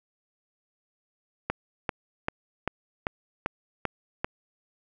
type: click train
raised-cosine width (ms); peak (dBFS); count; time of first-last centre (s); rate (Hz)
0.5; -11; 8; 1.5-4.245; 2.55
effects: none